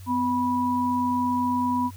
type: tone pair together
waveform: sine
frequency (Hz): 250.8 / 979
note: B3 / B5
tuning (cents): +27 / -15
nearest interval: 2 octaves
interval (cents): 2358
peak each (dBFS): -24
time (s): 0.06-1.91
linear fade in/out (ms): 50
effects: added 94 Hz sine -39 dBFS peak until 1.96 s + white hiss -52 dBFS RMS until 1.96 s